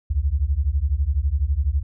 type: beating tone pair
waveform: sine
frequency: 64.9 / 76.9 Hz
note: C2 / D#2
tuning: -13 / -20 cents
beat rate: 12 Hz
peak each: -21 dBFS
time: 0.1-1.83 s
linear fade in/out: 10 ms
effects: none